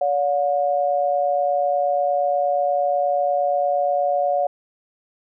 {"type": "tone pair together", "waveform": "sine", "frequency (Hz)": [571, 719.4], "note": ["D5", "F#5"], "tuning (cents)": [-49, -49], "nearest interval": "major third", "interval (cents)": 400, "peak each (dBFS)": -20, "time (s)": [0.01, 4.47], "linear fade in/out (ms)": 5, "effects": []}